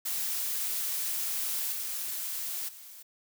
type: noise with level steps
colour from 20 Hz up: blue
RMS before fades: -32 / -35 / -48 dBFS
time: 0.05-3.03 s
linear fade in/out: 10 ms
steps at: 1.72 / 2.68 s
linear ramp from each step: 10 ms
effects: none